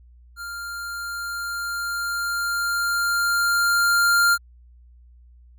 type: tone with level ramp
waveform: square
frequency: 1396.9 Hz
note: F6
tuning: in tune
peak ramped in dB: -32 to -15 dBFS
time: 0.36-4.38 s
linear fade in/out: 50 ms
effects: added 60 Hz sine -47 dBFS peak until 5.58 s